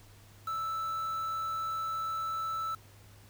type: tone with quantisation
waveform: triangle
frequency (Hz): 1318.5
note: E6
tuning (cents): 0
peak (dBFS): -30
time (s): 0.47-2.75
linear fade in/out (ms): 5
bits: 8
effects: added 101 Hz sine -55 dBFS peak until 3.29 s + pink hiss -59 dBFS RMS until 3.29 s